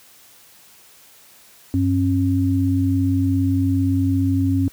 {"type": "tone pair together", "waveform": "sine", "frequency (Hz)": [96.29, 271.4], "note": ["G2", "C#4"], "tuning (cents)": [-30, -36], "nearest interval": "octave + tritone", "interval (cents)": 1794, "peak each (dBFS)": -18, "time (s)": [1.74, 4.68], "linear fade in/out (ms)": 0, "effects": ["white hiss -49 dBFS RMS until 4.72 s", "high-pass 60 Hz 12 dB/octave"]}